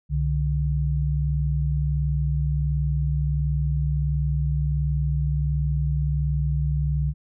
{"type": "tone pair together", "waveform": "sine", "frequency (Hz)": [65.41, 146.83], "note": ["C2", "D3"], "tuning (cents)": [0, 0], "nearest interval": "octave + major second", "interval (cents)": 1400, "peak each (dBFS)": -23, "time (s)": [0.09, 7.14], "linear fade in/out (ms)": 50, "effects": []}